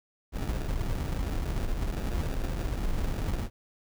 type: noise with sample-and-hold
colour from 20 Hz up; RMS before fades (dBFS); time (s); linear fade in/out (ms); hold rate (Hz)
brown; -30; 0.32-3.5; 50; 1050
effects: none